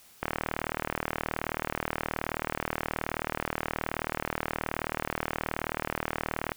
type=click train; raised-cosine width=0.5 ms; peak=-13 dBFS; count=245; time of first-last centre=0.23-6.519 s; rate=38.8 Hz; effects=white hiss -56 dBFS RMS until 6.56 s